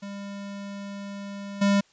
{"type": "tone with level steps", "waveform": "square", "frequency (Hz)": 200, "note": "G3", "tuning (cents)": 35, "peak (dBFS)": [-35, -19], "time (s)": [0.02, 1.81], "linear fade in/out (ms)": 10, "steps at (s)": 1.61, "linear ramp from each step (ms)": 10, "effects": ["white hiss -61 dBFS RMS until 1.92 s", "resampled to 16000 Hz"]}